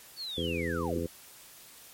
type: linear sweep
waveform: sine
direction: down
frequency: 4558 to 58.6 Hz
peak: -35 dBFS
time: 0.16-1.02 s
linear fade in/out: 50 ms
type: harmonic tone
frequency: 84.4 Hz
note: E2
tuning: 41 cents sharp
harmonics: 1 / 2 / 3 / 4 / 5 / 6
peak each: -37 / -37 / -37 / -37 / -37 / -37 dBFS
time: 0.37-1.07 s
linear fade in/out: 10 ms
effects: white hiss -52 dBFS RMS until 1.93 s + MP3 64 kbps